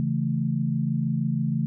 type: chord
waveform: sine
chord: A major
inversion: first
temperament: equal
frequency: 138.59 / 164.81 / 220 Hz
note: C#3 / E3 / A3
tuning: 0 / 0 / 0 cents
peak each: -26 / -27 / -27 dBFS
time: 0-1.66 s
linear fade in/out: 0 ms
effects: none